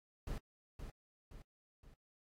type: noise with echo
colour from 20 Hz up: brown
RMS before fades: -41 dBFS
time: 0.27-0.38 s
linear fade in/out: 2 ms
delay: 520 ms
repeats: 3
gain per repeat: -6 dB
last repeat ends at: 1.94 s
effects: AAC 48 kbps